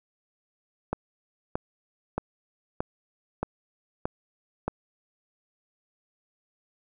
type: click train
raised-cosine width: 1 ms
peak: -13 dBFS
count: 7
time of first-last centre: 0.93-4.68 s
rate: 1.6 Hz
effects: none